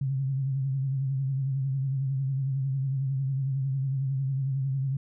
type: tone with vibrato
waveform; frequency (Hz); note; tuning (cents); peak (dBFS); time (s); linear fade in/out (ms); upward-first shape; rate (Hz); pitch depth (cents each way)
sine; 134.8; C#3; -48; -25; 0.01-4.97; 5; triangle; 11; 67
effects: none